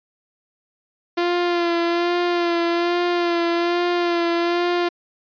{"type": "tone with vibrato", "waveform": "sawtooth", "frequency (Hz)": 345.6, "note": "F4", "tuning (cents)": -18, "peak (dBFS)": -14, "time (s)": [1.17, 4.89], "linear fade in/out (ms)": 10, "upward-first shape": "sine", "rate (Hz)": 1.2, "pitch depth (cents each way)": 29, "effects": ["resampled to 11025 Hz"]}